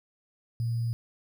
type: tone with sample-and-hold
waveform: sine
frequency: 116.54 Hz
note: A#2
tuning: in tune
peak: -26 dBFS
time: 0.6-0.93 s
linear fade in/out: 0 ms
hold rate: 4900 Hz
effects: none

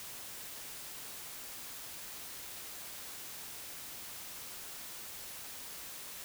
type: silence
effects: white hiss -46 dBFS RMS until 6.24 s

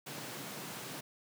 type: high-pass noise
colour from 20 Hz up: pink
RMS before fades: -44 dBFS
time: 0.06-1.01 s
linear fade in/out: 10 ms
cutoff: 120 Hz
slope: 48 dB/octave
effects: none

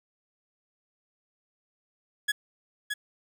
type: tone with echo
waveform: 30% pulse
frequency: 1681 Hz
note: G#6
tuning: 20 cents sharp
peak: -21 dBFS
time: 2.28-2.32 s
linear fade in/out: 10 ms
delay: 620 ms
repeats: 1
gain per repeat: -5 dB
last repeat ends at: 2.94 s
effects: none

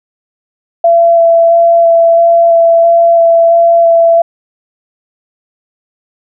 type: tone with vibrato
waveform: sine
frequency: 673 Hz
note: E5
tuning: 36 cents sharp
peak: -3 dBFS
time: 0.84-4.22 s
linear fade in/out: 5 ms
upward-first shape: square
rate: 1.5 Hz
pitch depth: 9 cents each way
effects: none

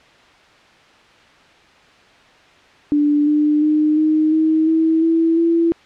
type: tone with pitch steps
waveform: sine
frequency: 293.7 / 299.2 / 304.8 / 310.4 / 316.2 / 322.1 / 328.1 / 334.3 Hz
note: D4 / D4 / D#4 / D#4 / D#4 / E4 / E4 / E4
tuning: 0 / +32 / -36 / -4 / +28 / -40 / -8 / +24 cents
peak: -12 dBFS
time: 2.92-5.72 s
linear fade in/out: 0 ms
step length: 350 ms
effects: white hiss -48 dBFS RMS until 5.85 s + low-pass 3000 Hz 12 dB/octave

